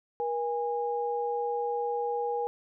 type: tone pair together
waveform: sine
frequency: 477.3 / 820 Hz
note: A#4 / G#5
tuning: +41 / -22 cents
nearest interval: major sixth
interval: 937 cents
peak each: -30 / -31 dBFS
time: 0.2-2.47 s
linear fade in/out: 0 ms
effects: none